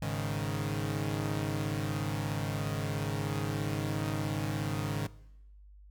sawtooth chord, Ab suspended fourth, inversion none, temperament equal, 103.83 / 138.59 / 155.56 Hz, Ab2 / Db3 / Eb3, 0 / 0 / 0 cents, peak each -32 dBFS, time 0.02-5.07 s, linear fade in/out 5 ms, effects noise-tail reverb RT60 0.9 s tail -20 dB re dry + added 50 Hz sine -51 dBFS peak until 5.9 s

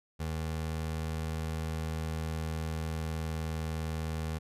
25% pulse tone, 79.7 Hz, D#2, 42 cents sharp, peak -29 dBFS, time 0.19-4.39 s, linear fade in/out 20 ms, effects resampled to 32000 Hz

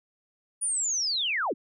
sine linear sweep, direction down, 9690 to 166.7 Hz, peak -25 dBFS, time 0.61-1.54 s, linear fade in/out 20 ms, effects none

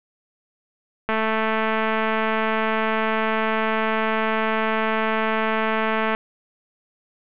click train, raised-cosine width 0.5 ms, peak -8 dBFS, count 1114, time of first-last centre 1.09-6.149 s, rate 220 Hz, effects resampled to 8000 Hz + 7-bit

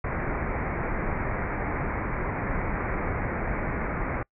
pink low-pass noise, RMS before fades -29 dBFS, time 0.04-4.23 s, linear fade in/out 5 ms, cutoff 2300 Hz, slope 96 dB/octave, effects noise-tail reverb RT60 0.1 s tail -26 dB re dry

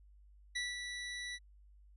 25% pulse tone with ADSR envelope, 1959 Hz, B6, 15 cents flat, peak -31 dBFS, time 0.55-1.39 s, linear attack 12 ms, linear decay 190 ms, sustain -6 dB, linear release 44 ms, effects added 50 Hz sine -58 dBFS peak until 1.96 s + resampled to 24000 Hz

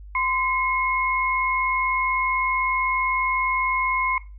sine tone pair together, 1032.4 / 2168 Hz, C6 / C#7, -23 / -39 cents, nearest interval octave + minor second, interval 1284 cents, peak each -23 dBFS, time 0.15-4.18 s, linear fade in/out 2 ms, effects noise-tail reverb RT60 0.3 s tail -17 dB re dry + added 50 Hz sine -38 dBFS peak until 4.38 s

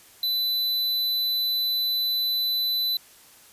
square tone, 4000 Hz, B7, 21 cents sharp, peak -23 dBFS, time 0.23-2.97 s, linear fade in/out 2 ms, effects white hiss -52 dBFS RMS until 3.52 s + resampled to 32000 Hz

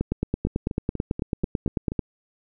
two click trains, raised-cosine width 3 ms, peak -10 / -16 dBFS, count 19 / 7, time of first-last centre 0.01-1.992 / 0.47-1.919 s, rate 9.08 / 4.14 Hz, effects none

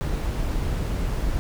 brown noise, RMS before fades -25 dBFS, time 0.01-1.39 s, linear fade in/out 0 ms, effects none

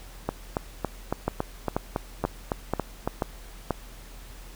two click trains, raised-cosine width 1 ms, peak -11 / -10 dBFS, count 11 / 6, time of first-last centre 0.29-3.076 / 1.28-3.707 s, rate 3.59 / 2.06 Hz, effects added 41 Hz sine -43 dBFS peak until 4.55 s + pink hiss -49 dBFS RMS until 4.55 s

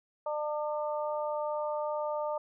harmonic tone, 300.2 Hz, D4, 38 cents sharp, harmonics 2 / 3 / 4, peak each -32 / -36 / -40 dBFS, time 0.26-2.38 s, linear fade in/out 5 ms, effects none

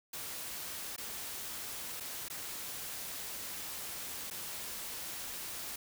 white noise with dropouts, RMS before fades -42 dBFS, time 0.13-5.76 s, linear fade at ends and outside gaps 5 ms, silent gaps 0.963-0.979 / 2.001-2.005 / 2.285-2.299 / 4.302-4.309 s, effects none

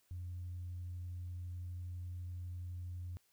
sine tone, 88.8 Hz, F2, 29 cents sharp, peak -40 dBFS, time 0.11-3.17 s, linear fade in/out 0 ms, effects tanh soft clip ceiling -37 dBFS + white hiss -74 dBFS RMS until 3.32 s

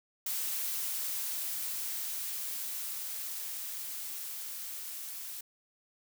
blue noise with level ramp, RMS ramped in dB -34 to -42 dBFS, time 0.26-5.41 s, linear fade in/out 5 ms, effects none

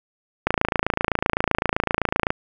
click train, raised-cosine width 0.5 ms, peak -3 dBFS, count 52, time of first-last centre 0.47-2.305 s, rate 27.8 Hz, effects none

